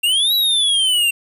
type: exponential two-way sweep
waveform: square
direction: up then down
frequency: 2734 to 3951 to 2734 Hz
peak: -14 dBFS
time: 0.03-1.11 s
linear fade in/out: 10 ms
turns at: 0.34 s
effects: resampled to 32000 Hz + 8-bit